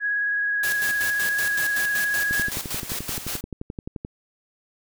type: tone with vibrato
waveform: sine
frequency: 1661.2 Hz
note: G#6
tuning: in tune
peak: -21 dBFS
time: 0-2.51 s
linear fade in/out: 50 ms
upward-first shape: sine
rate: 19 Hz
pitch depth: 16 cents each way
type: noise with tremolo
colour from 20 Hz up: white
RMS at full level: -29 dBFS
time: 0.63-3.41 s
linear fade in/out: 5 ms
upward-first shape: square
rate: 5.3 Hz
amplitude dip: 60%
type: click train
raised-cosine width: 3 ms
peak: -19 dBFS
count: 21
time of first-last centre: 2.31-4.049 s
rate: 11.5 Hz
effects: none